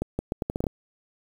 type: accelerating click train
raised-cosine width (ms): 2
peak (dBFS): -13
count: 9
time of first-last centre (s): 0.02-0.668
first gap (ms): 170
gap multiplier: 0.77
effects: 7-bit